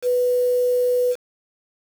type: tone with quantisation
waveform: sine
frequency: 494.4 Hz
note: B4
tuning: 2 cents sharp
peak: -16 dBFS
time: 0.02-1.16 s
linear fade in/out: 50 ms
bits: 6
effects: none